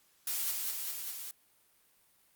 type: noise with echo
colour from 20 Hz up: blue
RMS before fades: -34 dBFS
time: 0.27-0.51 s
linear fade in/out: 2 ms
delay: 200 ms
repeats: 4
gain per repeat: -2 dB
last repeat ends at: 1.31 s
effects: white hiss -68 dBFS RMS until 2.35 s + Opus 48 kbps